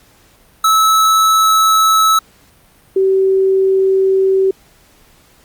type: tone pair in turn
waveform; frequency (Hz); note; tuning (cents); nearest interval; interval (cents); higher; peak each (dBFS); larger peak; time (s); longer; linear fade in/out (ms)
square / sine; 1302 / 383.5; E6 / G4; -22 / -38; octave + major sixth; 2116; first; -9; neither; 0.64-2.19 / 2.96-4.51; neither; 5
effects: pink hiss -49 dBFS RMS until 5.44 s + Opus 48 kbps